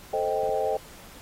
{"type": "chord", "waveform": "sine", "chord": "A half-diminished seventh", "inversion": "none", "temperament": "equal", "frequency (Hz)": [440, 523.3, 622.3, 784], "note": ["A4", "C5", "Eb5", "G5"], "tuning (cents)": [0, 0, 0, 0], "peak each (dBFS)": -29, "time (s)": [0.13, 0.77], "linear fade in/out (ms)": 5}
{"type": "clicks", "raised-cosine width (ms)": 3, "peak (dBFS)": -31, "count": 2, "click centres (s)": [0.434, 0.493]}
{"effects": ["pink hiss -48 dBFS RMS until 1.21 s", "AAC 48 kbps"]}